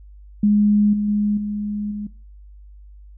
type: tone with level steps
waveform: sine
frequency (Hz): 207.7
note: G#3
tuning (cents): 0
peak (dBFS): -12 / -18 / -16 / -22 / -25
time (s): 0.43-2.07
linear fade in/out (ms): 5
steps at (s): 0.93 / 1.08 / 1.37 / 1.91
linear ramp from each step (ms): 5
effects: noise-tail reverb RT60 0.4 s tail -20 dB re dry + added 50 Hz sine -40 dBFS peak until 3.17 s